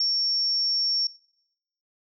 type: tone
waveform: sine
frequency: 5480 Hz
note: F8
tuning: 34 cents flat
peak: -21 dBFS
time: 0-1.07 s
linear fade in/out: 2 ms
effects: noise-tail reverb RT60 0.8 s tail -24 dB re dry